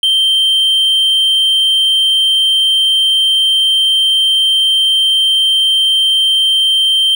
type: tone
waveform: triangle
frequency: 3136 Hz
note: G7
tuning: in tune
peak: -7 dBFS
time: 0.03-7.15 s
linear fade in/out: 2 ms
effects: none